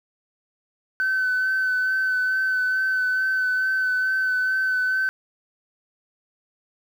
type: tone with vibrato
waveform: sine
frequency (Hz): 1521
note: F#6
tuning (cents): +47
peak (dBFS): -18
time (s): 1-5.09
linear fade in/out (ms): 0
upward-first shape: sine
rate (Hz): 2.3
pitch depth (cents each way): 17
effects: tanh soft clip ceiling -17 dBFS + 8-bit